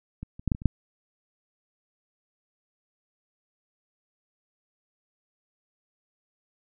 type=clicks; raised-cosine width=5 ms; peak=-23 / -29 / -12 / -9 / -23 / -26 / -6 dBFS; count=7; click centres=0.23 / 0.395 / 0.477 / 0.518 / 0.549 / 0.619 / 0.657 s; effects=none